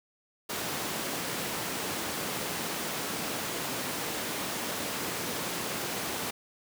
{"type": "high-pass noise", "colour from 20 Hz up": "pink", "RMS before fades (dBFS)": -34, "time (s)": [0.49, 6.31], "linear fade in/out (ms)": 10, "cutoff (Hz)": 190, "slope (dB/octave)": 12, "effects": []}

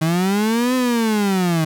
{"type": "linear two-way sweep", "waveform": "35% pulse", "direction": "up then down", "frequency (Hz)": [155.56, 257.8, 155.56], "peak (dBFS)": -14, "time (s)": [0.01, 1.65], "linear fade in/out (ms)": 10, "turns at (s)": 0.75, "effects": []}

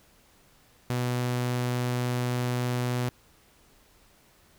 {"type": "tone", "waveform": "sawtooth", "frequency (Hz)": 123.47, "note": "B2", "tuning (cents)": 0, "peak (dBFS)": -22, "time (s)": [0.9, 3.09], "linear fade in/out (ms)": 0, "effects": ["pink hiss -60 dBFS RMS until 4.58 s"]}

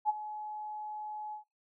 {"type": "tone with ADSR envelope", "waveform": "sine", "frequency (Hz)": 849, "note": "G#5", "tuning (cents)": 38, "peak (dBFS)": -23, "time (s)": [0.05, 1.44], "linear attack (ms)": 42, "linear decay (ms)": 24, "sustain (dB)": -15, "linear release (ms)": 110, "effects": ["noise-tail reverb RT60 0.2 s tail -21 dB re dry"]}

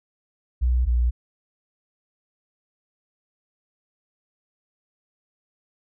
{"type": "tone pair in turn", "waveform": "sine", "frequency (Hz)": [61.7, 60.01], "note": ["B1", "B1"], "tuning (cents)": [-1, -49], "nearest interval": "unison", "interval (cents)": 48, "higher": "first", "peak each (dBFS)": -17, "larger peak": "neither", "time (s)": [[0.61, 0.86], [0.86, 1.11]], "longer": "neither", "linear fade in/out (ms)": 20, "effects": []}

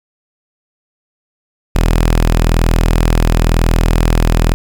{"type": "tone", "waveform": "sawtooth", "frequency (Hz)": 41, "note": "E1", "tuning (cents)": -9, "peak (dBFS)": -5, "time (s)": [1.75, 4.54], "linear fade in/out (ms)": 0, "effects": ["7-bit"]}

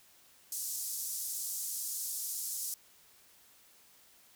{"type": "band-pass noise", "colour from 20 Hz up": "white", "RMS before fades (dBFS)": -38, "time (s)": [0.52, 2.74], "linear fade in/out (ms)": 2, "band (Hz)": [5600, 14000], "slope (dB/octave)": 24, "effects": ["white hiss -62 dBFS RMS until 4.35 s"]}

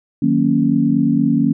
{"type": "chord", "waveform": "sine", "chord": "D# minor seventh", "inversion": "none", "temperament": "equal", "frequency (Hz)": [155.56, 185, 233.1, 277.2], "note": ["D#3", "F#3", "A#3", "C#4"], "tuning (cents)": [0, 0, 0, 0], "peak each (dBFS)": [-20, -21, -16, -16], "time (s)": [0.22, 1.53], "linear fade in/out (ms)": 5, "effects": []}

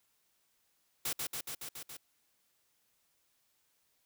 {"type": "noise with echo", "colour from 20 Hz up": "white", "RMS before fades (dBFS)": -35, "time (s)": [1.05, 1.13], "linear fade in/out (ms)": 5, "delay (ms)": 140, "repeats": 6, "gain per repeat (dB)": -2, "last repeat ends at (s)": 1.97, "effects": ["white hiss -75 dBFS RMS until 4.05 s"]}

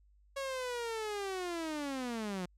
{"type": "linear sweep", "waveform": "sawtooth", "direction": "down", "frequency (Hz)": [554.4, 174.61], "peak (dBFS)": -32, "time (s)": [0.36, 2.46], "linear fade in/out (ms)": 10, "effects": ["added 50 Hz sine -62 dBFS peak until 2.57 s", "low-pass 10000 Hz 12 dB/octave"]}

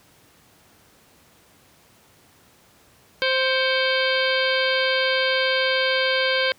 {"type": "harmonic tone with a mistuned harmonic", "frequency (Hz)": 523.3, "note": "C5", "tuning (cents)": 0, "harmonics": [1, 2, 3, 4, 5, 6, 7, 8, 9], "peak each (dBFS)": [-23, -31, -24, -27, -33, -27, -32, -32, -32], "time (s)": [3.22, 6.52], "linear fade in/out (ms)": 0, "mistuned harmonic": 4, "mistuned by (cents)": 120, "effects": ["pink hiss -55 dBFS RMS until 6.58 s", "high-pass 80 Hz 12 dB/octave"]}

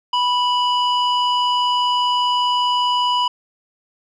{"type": "tone with low-pass filter", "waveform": "square", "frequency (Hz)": 985, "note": "B5", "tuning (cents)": -5, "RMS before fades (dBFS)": -18, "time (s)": [0.13, 3.28], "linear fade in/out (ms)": 5, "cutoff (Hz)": 3600, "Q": 2.2, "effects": []}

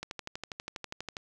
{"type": "click train", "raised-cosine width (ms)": 0.2, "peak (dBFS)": -20, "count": 15, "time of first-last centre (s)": [0.03, 1.168], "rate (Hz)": 12.3, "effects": []}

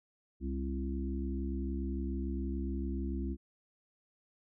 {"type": "harmonic tone with a mistuned harmonic", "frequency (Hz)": 66.9, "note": "C2", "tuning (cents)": 39, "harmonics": [1, 3, 4, 5], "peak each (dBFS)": [-35, -40, -41, -42], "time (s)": [0.4, 3.37], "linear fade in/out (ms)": 50, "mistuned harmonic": 5, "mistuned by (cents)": 19, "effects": []}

